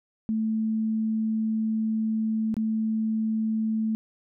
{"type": "tone with dropouts", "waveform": "sine", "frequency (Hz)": 220, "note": "A3", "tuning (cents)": 0, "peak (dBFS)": -23, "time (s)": [0.29, 3.95], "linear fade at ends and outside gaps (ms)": 0, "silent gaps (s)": [2.542, 2.567], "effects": []}